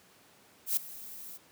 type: noise with ADSR envelope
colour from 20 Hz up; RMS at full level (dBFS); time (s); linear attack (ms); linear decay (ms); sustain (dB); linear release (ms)
violet; -26; 0.66-1.38; 110; 3; -19; 22
effects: pink hiss -60 dBFS RMS until 1.51 s + high-pass 150 Hz 12 dB/octave